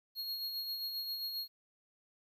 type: tone with tremolo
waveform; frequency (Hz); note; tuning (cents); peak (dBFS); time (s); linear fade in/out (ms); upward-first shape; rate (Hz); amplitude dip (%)
square; 4291; C8; +43; -36; 0.15-1.48; 50; sine; 7.5; 40
effects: 12-bit